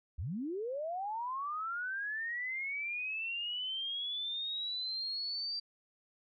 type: linear sweep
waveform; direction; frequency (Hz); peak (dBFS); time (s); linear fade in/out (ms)
sine; up; 59 to 4699; -35; 0.18-5.6; 10
effects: none